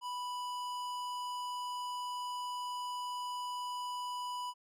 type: tone with tanh clipping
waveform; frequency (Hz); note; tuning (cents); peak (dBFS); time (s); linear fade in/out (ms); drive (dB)
sine; 987.8; B5; 0; -39; 0.01-4.54; 50; 18
effects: none